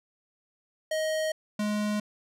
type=tone pair in turn; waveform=square; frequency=628 / 209.6 Hz; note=D#5 / G#3; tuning=+16 / +16 cents; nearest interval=octave + perfect fifth; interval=1900 cents; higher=first; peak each=-27 dBFS; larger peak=neither; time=0.91-1.32 / 1.59-2 s; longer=neither; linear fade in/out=5 ms; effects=low-pass 11000 Hz 12 dB/octave